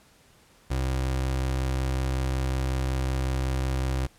30% pulse tone, 65.41 Hz, C2, in tune, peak -22 dBFS, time 0.7-4.07 s, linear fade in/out 10 ms, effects pink hiss -58 dBFS RMS until 4.18 s + low-pass 12000 Hz 12 dB/octave

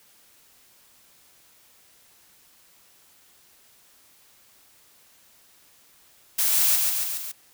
blue noise with echo, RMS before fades -22 dBFS, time 6.38-6.76 s, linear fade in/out 10 ms, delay 140 ms, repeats 4, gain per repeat -3 dB, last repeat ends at 7.32 s, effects white hiss -57 dBFS RMS until 7.53 s

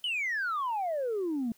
sine exponential sweep, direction down, 3081 to 220 Hz, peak -27 dBFS, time 0.04-1.52 s, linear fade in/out 2 ms, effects tanh soft clip ceiling -26 dBFS + white hiss -64 dBFS RMS until 1.57 s

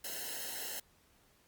white noise with comb filter, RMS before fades -41 dBFS, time 0.04-0.8 s, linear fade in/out 5 ms, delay 0.85 ms, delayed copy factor -0.95, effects pink hiss -68 dBFS RMS until 1.47 s + Opus 48 kbps

